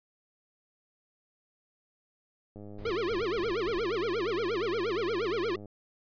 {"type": "click train", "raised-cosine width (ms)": 2, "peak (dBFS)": -33, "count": 320, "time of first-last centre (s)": [2.56, 5.657], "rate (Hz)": 103}
{"type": "noise bursts", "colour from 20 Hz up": "brown", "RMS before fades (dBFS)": -45, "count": 4, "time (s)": [2.78, 3.82], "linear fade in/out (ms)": 10, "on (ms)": 170, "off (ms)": 120}
{"type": "tone with vibrato", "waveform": "square", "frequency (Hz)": 400.4, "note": "G4", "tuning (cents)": 37, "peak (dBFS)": -29, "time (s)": [2.85, 5.56], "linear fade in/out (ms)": 5, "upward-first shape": "sine", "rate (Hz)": 8.5, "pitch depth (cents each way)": 300}
{"effects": ["resampled to 11025 Hz"]}